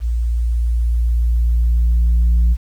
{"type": "tone with level ramp", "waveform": "sine", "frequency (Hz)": 58.27, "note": "A#1", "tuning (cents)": 0, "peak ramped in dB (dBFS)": [-15, -7], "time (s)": [0, 2.57], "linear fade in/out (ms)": 50, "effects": ["tanh soft clip ceiling -9 dBFS", "8-bit"]}